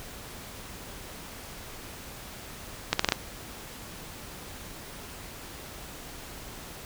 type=accelerating click train; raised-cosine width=0.2 ms; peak=-4 dBFS; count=5; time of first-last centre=2.93-3.122 s; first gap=64 ms; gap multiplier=0.81; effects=pink hiss -43 dBFS RMS until 6.85 s